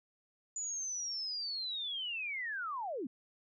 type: linear sweep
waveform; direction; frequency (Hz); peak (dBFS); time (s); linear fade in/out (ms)
sine; down; 7010 to 220; -36; 0.56-3.07; 5
effects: none